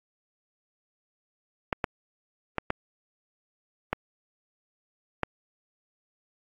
clicks, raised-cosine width 0.5 ms, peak -10 dBFS, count 6, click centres 1.728 / 1.842 / 2.583 / 2.704 / 3.93 / 5.233 s, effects AAC 48 kbps

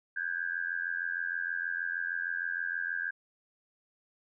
sine tone with amplitude modulation, 1600 Hz, G6, 35 cents sharp, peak -27 dBFS, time 0.16-3.11 s, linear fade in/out 10 ms, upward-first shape sine, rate 86.4 Hz, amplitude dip 95%, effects none

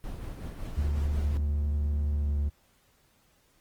brown noise with tremolo, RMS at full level -36 dBFS, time 0.04-1.37 s, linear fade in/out 0 ms, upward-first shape sine, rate 5.4 Hz, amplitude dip 35%
triangle tone with pitch glide, 73.42 to 72.41 Hz, D2 to D2, 0 to -24 cents, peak -23 dBFS, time 0.76-2.5 s, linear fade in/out 20 ms, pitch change -24 cents, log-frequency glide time 2.1-2.35 s
effects pink hiss -66 dBFS RMS until 3.6 s + Opus 24 kbps

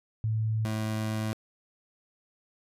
sine / 25% pulse tone pair in turn, 110 / 108.99 Hz, A2 / A2, 0 / -16 cents, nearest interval unison, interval 16 cents, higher first, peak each -25 / -25 dBFS, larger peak neither, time 0.24-0.65 / 0.65-1.33 s, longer second, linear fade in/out 0 ms, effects resampled to 32000 Hz

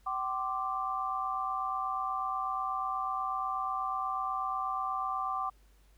sine chord, G suspended fourth, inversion none, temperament equal with one note detuned, 765.2 / 1046.5 / 1174.7 Hz, G5 / C6 / D6, -42 / 0 / 0 cents, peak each -36 / -38 / -33 dBFS, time 0.06-5.5 s, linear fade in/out 10 ms, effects added 50 Hz sine -59 dBFS peak until 5.97 s + pink hiss -69 dBFS RMS until 5.97 s

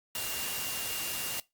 sine tone in noise, 2794 Hz, F7, in tune, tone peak -41 dBFS, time 0.15-1.4 s, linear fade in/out 2 ms, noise white, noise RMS -35 dBFS, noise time 0.15-1.4 s, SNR -9 dB, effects noise-tail reverb RT60 0.2 s tail -21 dB re dry + Opus 48 kbps

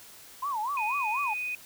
sine tone with vibrato, 987.8 Hz, B5, in tune, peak -28 dBFS, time 0.42-1.34 s, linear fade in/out 10 ms, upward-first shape sine, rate 4.1 Hz, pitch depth 280 cents each way
sine tone, 2489 Hz, D#7, in tune, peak -30 dBFS, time 0.77-1.55 s, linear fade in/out 2 ms
effects white hiss -50 dBFS RMS until 1.65 s

